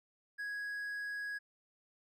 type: tone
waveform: triangle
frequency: 1661.2 Hz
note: G#6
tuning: in tune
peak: -36 dBFS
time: 0.38-1.39 s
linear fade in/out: 20 ms
effects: none